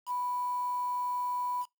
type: tone with quantisation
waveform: sine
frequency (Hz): 987.8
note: B5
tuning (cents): 0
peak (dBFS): -30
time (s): 0.06-1.66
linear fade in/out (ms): 50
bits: 8
effects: noise-tail reverb RT60 0.2 s tail -24 dB re dry